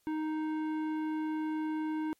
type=tone with tanh clipping; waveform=triangle; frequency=311.1 Hz; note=D#4; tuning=in tune; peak=-33 dBFS; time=0.07-2.13 s; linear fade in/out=0 ms; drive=17 dB; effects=white hiss -73 dBFS RMS until 2.19 s + MP3 64 kbps

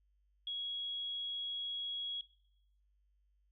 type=tone; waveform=sine; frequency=3322 Hz; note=G#7; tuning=in tune; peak=-37 dBFS; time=0.47-2.21 s; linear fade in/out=2 ms; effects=noise-tail reverb RT60 0.8 s tail -18 dB re dry + added 50 Hz sine -70 dBFS peak until 3.51 s

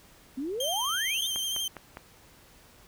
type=exponential sweep; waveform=sine; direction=up; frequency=248.8 to 3773 Hz; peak=-30 dBFS; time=0.37-1.27 s; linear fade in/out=10 ms
type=tone with vibrato; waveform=sawtooth; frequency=3152 Hz; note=G7; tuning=9 cents sharp; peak=-26 dBFS; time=0.6-1.68 s; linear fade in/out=5 ms; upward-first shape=sine; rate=12 Hz; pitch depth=30 cents each way
type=click train; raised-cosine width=0.5 ms; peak=-24 dBFS; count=4; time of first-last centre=1.36-1.971 s; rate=4.91 Hz
effects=pink hiss -56 dBFS RMS until 2.87 s

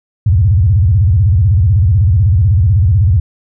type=tone with vibrato; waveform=sine; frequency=92.5 Hz; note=F#2; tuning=in tune; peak=-6 dBFS; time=0.26-3.2 s; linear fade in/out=5 ms; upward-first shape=square; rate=16 Hz; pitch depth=280 cents each way; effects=none

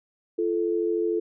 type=tone pair together; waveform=sine; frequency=343 / 436.3 Hz; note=F4 / A4; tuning=-31 / -15 cents; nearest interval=major third; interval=416 cents; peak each=-25 dBFS; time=0.38-1.2 s; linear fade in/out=10 ms; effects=none

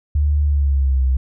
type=tone with pitch glide; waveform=sine; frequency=73.42 to 65.03 Hz; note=D2 to C2; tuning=0 to -10 cents; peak=-13 dBFS; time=0.15-1.17 s; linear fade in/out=5 ms; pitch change=-210 cents; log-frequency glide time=0.44-1.03 s; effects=none

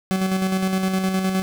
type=tone with tremolo; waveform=40% pulse; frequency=188.9 Hz; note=F#3; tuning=36 cents sharp; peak=-17 dBFS; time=0.11-1.42 s; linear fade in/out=0 ms; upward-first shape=square; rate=9.7 Hz; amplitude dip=40%; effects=9-bit

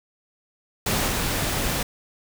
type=noise with level steps; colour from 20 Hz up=pink; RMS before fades=-23 / -25 dBFS; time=0.86-1.83 s; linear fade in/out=5 ms; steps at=1.08 s; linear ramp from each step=2 ms; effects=none

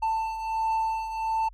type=beating tone pair; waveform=triangle; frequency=889 / 890.4 Hz; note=A5 / A5; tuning=+18 / +20 cents; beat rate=1.4 Hz; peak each=-24 / -31 dBFS; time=0.02-1.49 s; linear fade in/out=10 ms; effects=added 45 Hz sine -46 dBFS peak until 1.53 s

